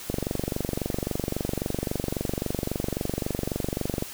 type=click train; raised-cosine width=2 ms; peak=-13 dBFS; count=94; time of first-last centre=0.1-4.024 s; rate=23.7 Hz; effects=white hiss -40 dBFS RMS until 4.13 s